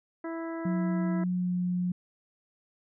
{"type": "harmonic tone", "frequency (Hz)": 329.6, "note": "E4", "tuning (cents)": 0, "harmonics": [1, 2, 3, 4, 5, 6], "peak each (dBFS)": [-34, -40, -44, -46, -48, -50], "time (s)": [0.24, 1.24], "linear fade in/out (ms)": 5}
{"type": "tone with pitch glide", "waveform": "sine", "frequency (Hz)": [180.7, 179.24], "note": ["F#3", "F3"], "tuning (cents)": [-41, 45], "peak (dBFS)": -26, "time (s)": [0.65, 1.92], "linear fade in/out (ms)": 5, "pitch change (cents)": -14, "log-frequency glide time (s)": [1.34, 1.54]}
{"effects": []}